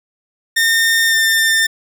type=tone with pitch glide; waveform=sawtooth; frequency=1821 to 1798 Hz; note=A#6 to A6; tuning=-41 to +37 cents; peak=-8 dBFS; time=0.56-1.67 s; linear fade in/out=10 ms; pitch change=-22 cents; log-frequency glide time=1.07-1.16 s; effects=none